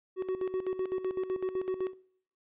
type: tone with tremolo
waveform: triangle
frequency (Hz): 373.8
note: F#4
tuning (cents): +18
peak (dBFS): -26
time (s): 0.16-1.94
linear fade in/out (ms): 50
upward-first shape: square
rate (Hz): 7.9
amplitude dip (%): 70
effects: noise-tail reverb RT60 0.6 s tail -21 dB re dry + resampled to 8000 Hz